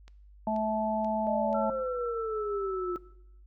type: click train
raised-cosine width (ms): 0.2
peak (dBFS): -35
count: 4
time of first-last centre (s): 0.08-1.529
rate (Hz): 2.07
type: harmonic tone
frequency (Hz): 217.3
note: A3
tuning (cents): -21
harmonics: 1 / 3 / 4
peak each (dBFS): -31 / -31 / -31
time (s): 0.47-1.7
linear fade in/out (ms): 2
type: exponential sweep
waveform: sine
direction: down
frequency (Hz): 622.3 to 351.9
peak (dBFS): -30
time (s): 1.27-2.96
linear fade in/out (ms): 0
type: tone with pitch glide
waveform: sine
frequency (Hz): 1344 to 1312.5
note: E6 to E6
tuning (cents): +33 to -8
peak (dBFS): -36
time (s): 1.54-2.98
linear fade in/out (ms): 10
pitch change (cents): -41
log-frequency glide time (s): 1.95-2.45
effects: noise-tail reverb RT60 0.8 s tail -18 dB re dry + added 50 Hz sine -51 dBFS peak until 3.46 s